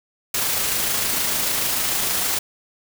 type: noise with amplitude modulation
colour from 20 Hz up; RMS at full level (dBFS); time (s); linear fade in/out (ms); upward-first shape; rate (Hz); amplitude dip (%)
white; -21; 0.34-2.39; 5; sine; 26.7; 25
effects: none